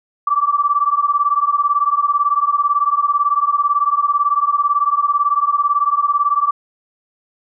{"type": "beating tone pair", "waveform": "sine", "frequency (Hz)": [1152, 1170], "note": ["D6", "D6"], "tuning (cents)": [-34, -7], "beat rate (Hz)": 18, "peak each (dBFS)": -16, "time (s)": [0.27, 6.51], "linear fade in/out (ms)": 5, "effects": []}